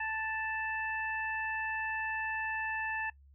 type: harmonic tone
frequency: 880 Hz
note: A5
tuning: in tune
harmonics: 1 / 2 / 3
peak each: -38 / -35 / -41 dBFS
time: 0-3.1 s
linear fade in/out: 5 ms
effects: noise-tail reverb RT60 0.1 s tail -20 dB re dry + added 69 Hz sine -56 dBFS peak until 3.34 s